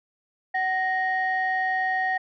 sine tone pair together, 751.4 / 1864.7 Hz, F#5 / A#6, +26 / 0 cents, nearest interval octave + major third, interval 1574 cents, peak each -24 dBFS, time 0.54-2.18 s, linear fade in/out 10 ms, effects tanh soft clip ceiling -16 dBFS

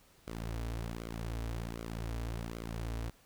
sawtooth tone with flanger, 56.8 Hz, A#1, 44 cents flat, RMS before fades -39 dBFS, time 0.27-3.1 s, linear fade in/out 5 ms, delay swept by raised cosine 1.1 to 5.7 ms, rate 1.3 Hz, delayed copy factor -0.75, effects pink hiss -64 dBFS RMS until 3.25 s

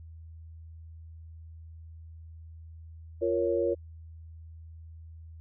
sine chord, Bb minor, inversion second, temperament equal, 349.2 / 466.2 / 554.4 Hz, F4 / Bb4 / Db5, 0 / 0 / 0 cents, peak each -29 dBFS, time 3.21-3.75 s, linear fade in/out 20 ms, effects added 81 Hz sine -44 dBFS peak until 5.4 s

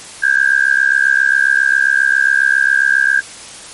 sine tone with amplitude modulation, 1605 Hz, G6, 40 cents sharp, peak -5 dBFS, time 0.22-3.21 s, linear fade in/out 20 ms, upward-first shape sine, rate 67.4 Hz, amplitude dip 95%, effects white hiss -33 dBFS RMS until 3.73 s + MP3 48 kbps

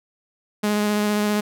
sawtooth tone with vibrato, 208.8 Hz, G#3, 10 cents sharp, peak -15 dBFS, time 0.63-1.41 s, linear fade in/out 10 ms, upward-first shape square, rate 15 Hz, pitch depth 10 cents each way, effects none

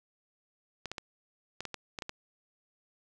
clicks, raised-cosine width 0.2 ms, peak -20 dBFS, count 9, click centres 0.857 / 0.916 / 0.982 / 1.606 / 1.653 / 1.743 / 1.988 / 2.022 / 2.094 s, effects none

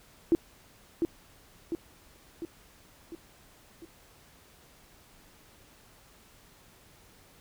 sine tone with echo, 334.9 Hz, E4, 27 cents sharp, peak -18 dBFS, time 0.32-0.35 s, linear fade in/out 0 ms, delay 700 ms, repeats 5, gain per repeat -5 dB, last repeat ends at 3.85 s, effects pink hiss -58 dBFS RMS until 7.4 s

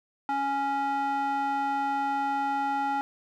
square tone with band-pass filter, 277.5 Hz, C#4, 2 cents sharp, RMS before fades -28 dBFS, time 0.29-3.01 s, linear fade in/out 0 ms, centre 1000 Hz, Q 5.4, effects none

